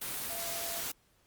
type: tone in noise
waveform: sine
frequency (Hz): 678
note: E5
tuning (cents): +49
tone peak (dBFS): -43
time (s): 0.29-0.81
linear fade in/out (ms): 10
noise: white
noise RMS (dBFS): -37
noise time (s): 0.01-0.92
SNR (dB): -9
effects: pink hiss -69 dBFS RMS until 1.26 s + Opus 32 kbps